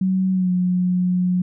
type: tone with pitch glide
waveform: sine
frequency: 188 to 180.86 Hz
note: F#3 to F#3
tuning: +28 to -39 cents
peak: -16 dBFS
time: 0.01-1.42 s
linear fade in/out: 5 ms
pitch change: -67 cents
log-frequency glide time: 0.32-0.51 s
effects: none